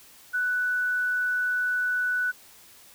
sine tone, 1486 Hz, F#6, 7 cents sharp, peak -23 dBFS, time 0.33-2.32 s, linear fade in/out 20 ms, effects white hiss -52 dBFS RMS until 2.94 s

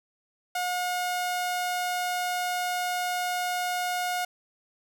sawtooth tone, 720 Hz, F#5, 47 cents flat, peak -23 dBFS, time 0.55-4.25 s, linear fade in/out 5 ms, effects none

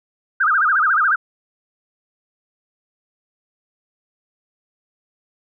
sine tone with vibrato, 1396.9 Hz, F6, in tune, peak -13 dBFS, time 0.4-1.16 s, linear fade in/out 10 ms, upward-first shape sine, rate 14 Hz, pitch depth 250 cents each way, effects none

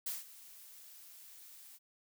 blue noise with ADSR envelope, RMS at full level -37 dBFS, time 0.06-1.79 s, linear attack 7 ms, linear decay 170 ms, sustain -18 dB, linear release 35 ms, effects none

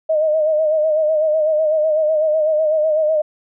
sine tone with vibrato, 621 Hz, D#5, 3 cents flat, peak -13 dBFS, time 0.09-3.22 s, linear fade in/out 10 ms, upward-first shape sine, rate 8 Hz, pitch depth 54 cents each way, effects none

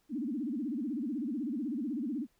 sine tone with vibrato, 263.8 Hz, C4, 14 cents sharp, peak -32 dBFS, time 0.09-2.27 s, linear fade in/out 50 ms, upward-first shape sine, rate 16 Hz, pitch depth 300 cents each way, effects pink hiss -73 dBFS RMS until 2.39 s

